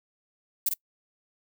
violet noise with echo, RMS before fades -24 dBFS, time 0.66-0.69 s, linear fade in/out 5 ms, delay 49 ms, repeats 1, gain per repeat -4 dB, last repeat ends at 0.739 s, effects noise-tail reverb RT60 0.1 s tail -24 dB re dry

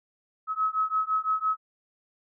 sine beating tone pair, 1281 / 1286.9 Hz, E6 / E6, -50 / -42 cents, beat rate 5.9 Hz, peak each -27 dBFS, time 0.47-1.57 s, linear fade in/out 50 ms, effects none

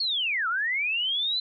sine linear two-way sweep, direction down then up, 4427 to 1290 to 4089 Hz, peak -24 dBFS, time 0-1.4 s, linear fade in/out 5 ms, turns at 0.48 s, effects none

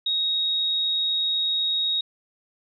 sine tone, 3768 Hz, A#7, 18 cents sharp, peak -21 dBFS, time 0.06-2.01 s, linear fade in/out 5 ms, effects none

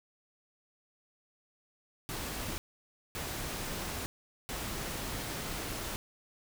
pink noise bursts at uneven times, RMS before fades -38 dBFS, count 3, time 2.09-2.58 / 3.15-4.06 / 4.49-5.96 s, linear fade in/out 0 ms, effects none

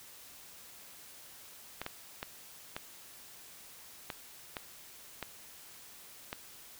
clicks, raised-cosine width 0.3 ms, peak -21 dBFS, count 8, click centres 1.816 / 1.864 / 2.229 / 2.765 / 4.102 / 4.568 / 5.227 / 6.329 s, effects white hiss -53 dBFS RMS until 6.79 s

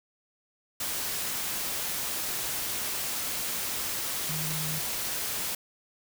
sine tone in noise, 155.56 Hz, D#3, in tune, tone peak -34 dBFS, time 4.29-4.79 s, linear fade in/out 5 ms, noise white, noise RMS -32 dBFS, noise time 0.8-5.55 s, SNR -5 dB, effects none

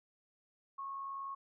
sine tone with amplitude modulation, 1095 Hz, C#6, 22 cents flat, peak -38 dBFS, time 0.78-1.35 s, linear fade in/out 10 ms, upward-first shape sine, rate 80.3 Hz, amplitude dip 35%, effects none

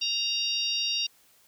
harmonic tone, 932.3 Hz, A#5, in tune, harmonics 3 / 4 / 5 / 6, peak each -30 / -31 / -32 / -33 dBFS, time 0.01-1.07 s, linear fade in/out 10 ms, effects white hiss -61 dBFS RMS until 1.47 s

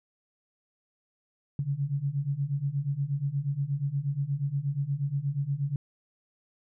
sine beating tone pair, 136 / 144.4 Hz, C#3 / D3, -33 / -29 cents, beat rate 8.4 Hz, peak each -31 / -29 dBFS, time 1.59-5.76 s, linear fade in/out 2 ms, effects none

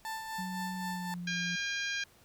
30% pulse tone with tremolo, 886 Hz, A5, 12 cents sharp, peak -33 dBFS, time 0.05-1.14 s, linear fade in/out 0 ms, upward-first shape sine, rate 3.9 Hz, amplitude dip 45%
sine tone with pitch glide, 185 to 175.43 Hz, F#3 to F3, 0 to +8 cents, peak -37 dBFS, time 0.38-1.56 s, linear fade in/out 10 ms, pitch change -92 cents, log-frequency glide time 0.77-1.22 s
harmonic tone, 807 Hz, G#5, 50 cents flat, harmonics 2 / 3 / 4 / 5 / 6 / 7 / 8, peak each -35 / -39 / -41 / -43 / -45 / -46 / -47 dBFS, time 1.27-2.04 s, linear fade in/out 5 ms
effects pink hiss -62 dBFS RMS until 2.24 s

